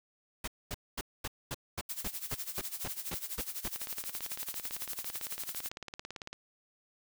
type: noise bursts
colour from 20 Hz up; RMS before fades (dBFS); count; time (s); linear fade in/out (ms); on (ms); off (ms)
pink; -37; 13; 0.44-3.681; 5; 37; 230
type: noise with tremolo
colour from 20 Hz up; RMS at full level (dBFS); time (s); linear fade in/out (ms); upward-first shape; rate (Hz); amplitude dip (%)
blue; -37; 1.89-5.69; 5; sine; 12; 80
type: click train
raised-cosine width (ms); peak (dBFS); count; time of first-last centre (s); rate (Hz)
0.2; -24; 47; 3.76-6.33; 17.9
effects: none